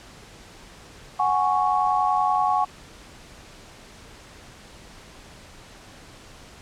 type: chord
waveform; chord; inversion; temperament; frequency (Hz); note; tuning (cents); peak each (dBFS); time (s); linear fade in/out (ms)
sine; F# suspended second; none; equal; 740 / 830.6 / 1108.7; F#5 / G#5 / C#6; 0 / 0 / 0; -23; 1.19-2.65; 10
effects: pink hiss -46 dBFS RMS until 6.61 s + low-pass 8000 Hz 12 dB/octave